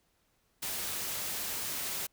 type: noise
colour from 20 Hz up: white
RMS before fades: -36 dBFS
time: 0.62-2.07 s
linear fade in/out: 10 ms
effects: pink hiss -73 dBFS RMS until 2.12 s